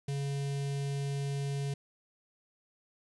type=tone with notch filter; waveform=square; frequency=140 Hz; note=C#3; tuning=18 cents sharp; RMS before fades=-34 dBFS; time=0.08-1.74 s; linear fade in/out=5 ms; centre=1200 Hz; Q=0.8; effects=resampled to 24000 Hz + 10-bit